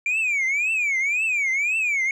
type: tone with vibrato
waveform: sine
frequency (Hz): 2349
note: D7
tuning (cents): 0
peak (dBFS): -17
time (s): 0.06-2.11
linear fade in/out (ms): 2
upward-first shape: triangle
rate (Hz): 1.9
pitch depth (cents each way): 240
effects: tanh soft clip ceiling -19 dBFS